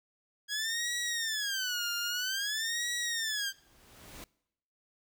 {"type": "tone with vibrato", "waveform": "15% pulse", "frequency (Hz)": 1643, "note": "G#6", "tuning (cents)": -19, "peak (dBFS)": -25, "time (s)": [0.48, 3.53], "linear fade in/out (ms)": 50, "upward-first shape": "sine", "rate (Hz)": 0.51, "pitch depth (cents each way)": 270}
{"type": "noise with exponential growth", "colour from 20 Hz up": "pink", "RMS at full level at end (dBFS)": -45, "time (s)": [3.13, 4.24], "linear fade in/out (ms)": 0, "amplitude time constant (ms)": 240}
{"effects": ["noise-tail reverb RT60 0.8 s tail -24 dB re dry"]}